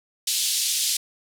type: band-pass noise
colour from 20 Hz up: pink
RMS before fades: -24 dBFS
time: 0.27-0.97 s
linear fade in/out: 5 ms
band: 3400 to 12000 Hz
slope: 24 dB/octave
effects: none